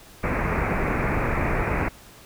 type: low-pass noise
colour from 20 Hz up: pink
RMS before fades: -24 dBFS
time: 0.23-1.89 s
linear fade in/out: 10 ms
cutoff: 2500 Hz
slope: 96 dB/octave
effects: pink hiss -48 dBFS RMS until 2.25 s